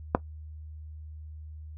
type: clicks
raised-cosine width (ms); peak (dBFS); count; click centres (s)
1; -6 / -20; 2; 0.149 / 0.153
effects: noise-tail reverb RT60 0.1 s tail -17 dB re dry + added 77 Hz sine -40 dBFS peak until 1.77 s